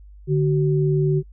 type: tone pair together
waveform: sine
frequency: 147.95 / 376.5 Hz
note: D3 / F#4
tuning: +13 / +30 cents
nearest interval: octave + major third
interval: 1617 cents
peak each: -17 / -21 dBFS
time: 0.27-1.23 s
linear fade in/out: 50 ms
effects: noise-tail reverb RT60 0.1 s tail -24 dB re dry + added 50 Hz sine -41 dBFS peak until 1.32 s